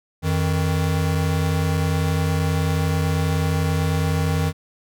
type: tone pair together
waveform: square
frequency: 88.5 / 157.69 Hz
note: F2 / D#3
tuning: +23 / +24 cents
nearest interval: minor seventh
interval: 1001 cents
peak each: -22 dBFS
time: 0.22-4.53 s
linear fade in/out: 50 ms
effects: none